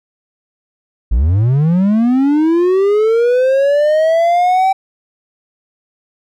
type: linear sweep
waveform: triangle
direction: up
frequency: 48.71 to 775 Hz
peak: -7 dBFS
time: 1.11-4.73 s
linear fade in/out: 10 ms
effects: none